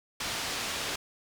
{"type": "low-pass noise", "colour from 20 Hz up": "white", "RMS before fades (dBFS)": -34, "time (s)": [0.2, 0.96], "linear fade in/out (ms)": 5, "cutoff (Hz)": 5300, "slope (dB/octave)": 12, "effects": []}